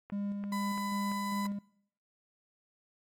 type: click train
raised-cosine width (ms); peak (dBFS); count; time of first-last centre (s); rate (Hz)
0.5; -32; 5; 0.1-1.456; 2.95
type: tone with tremolo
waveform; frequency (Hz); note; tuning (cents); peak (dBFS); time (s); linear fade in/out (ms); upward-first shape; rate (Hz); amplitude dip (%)
triangle; 201.9; G#3; -49; -30; 0.12-1.59; 5; square; 2.5; 30
type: tone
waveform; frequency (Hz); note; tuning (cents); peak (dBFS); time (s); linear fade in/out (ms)
35% pulse; 1000; B5; +21; -34; 0.52-1.47; 5
effects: noise-tail reverb RT60 0.7 s tail -23 dB re dry + MP3 64 kbps